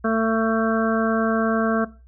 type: harmonic tone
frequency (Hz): 223.6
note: A3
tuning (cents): +28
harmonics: 1 / 2 / 3 / 5 / 6 / 7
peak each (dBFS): -21 / -24 / -26 / -28 / -29 / -29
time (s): 0.04-1.85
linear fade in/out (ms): 10
effects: noise-tail reverb RT60 0.3 s tail -17 dB re dry + added 61 Hz sine -46 dBFS peak until 2.07 s